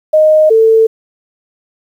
sine tone pair in turn, 620 / 446.2 Hz, D#5 / A4, -6 / +24 cents, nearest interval tritone, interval 570 cents, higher first, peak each -4 dBFS, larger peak neither, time 0.13-0.5 / 0.5-0.87 s, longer neither, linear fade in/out 10 ms, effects 7-bit

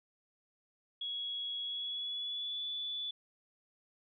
sine tone with pitch glide, 3339 to 3461 Hz, G#7 to A7, +9 to -29 cents, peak -36 dBFS, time 1.01-3.11 s, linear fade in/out 5 ms, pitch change +62 cents, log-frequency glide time 1.62-2.65 s, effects none

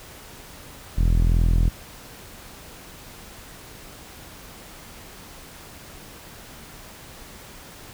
sawtooth tone with low-pass filter, 41.67 Hz, E1, 19 cents sharp, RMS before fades -18 dBFS, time 0.97-1.7 s, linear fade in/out 20 ms, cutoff 190 Hz, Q 0.64, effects pink hiss -43 dBFS RMS until 7.93 s

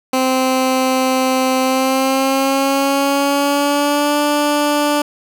15% pulse tone with pitch glide, 260 to 293.5 Hz, C4 to D4, -11 to -1 cents, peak -7 dBFS, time 0.13-5.02 s, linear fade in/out 5 ms, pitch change +210 cents, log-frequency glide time 1.61-4.18 s, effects none

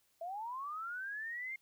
sine linear sweep, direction up, 652 to 2136 Hz, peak -39 dBFS, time 0.21-1.56 s, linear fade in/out 5 ms, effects white hiss -74 dBFS RMS until 1.61 s

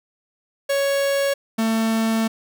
45% pulse tone pair in turn, 556 / 223.7 Hz, C#5 / A3, +5 / +29 cents, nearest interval octave + major third, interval 1576 cents, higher first, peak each -18 dBFS, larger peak neither, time 0.69-1.34 / 1.58-2.28 s, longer second, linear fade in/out 10 ms, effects none

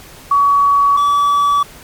sine / triangle tone pair in turn, 1130 / 1147.1 Hz, C#6 / D6, +33 / -41 cents, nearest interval unison, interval 26 cents, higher second, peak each -8 dBFS, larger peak neither, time 0.31-0.97 / 0.97-1.63 s, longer neither, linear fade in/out 5 ms, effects pink hiss -38 dBFS RMS until 1.83 s + MP3 96 kbps

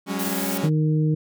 sawtooth chord, F# suspended second, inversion none, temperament equal with one note detuned, 185 / 203.7 / 277.2 Hz, F#3 / G#3 / C#4, 0 / -33 / 0 cents, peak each -25 dBFS, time 0.06-0.7 s, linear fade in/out 50 ms
blue noise, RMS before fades -30 dBFS, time 0.19-0.58 s, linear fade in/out 5 ms
harmonic tone, 154.6 Hz, D#3, 11 cents flat, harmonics 1 / 2 / 3, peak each -18 / -26 / -31 dBFS, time 0.63-1.15 s, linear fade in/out 10 ms
effects none

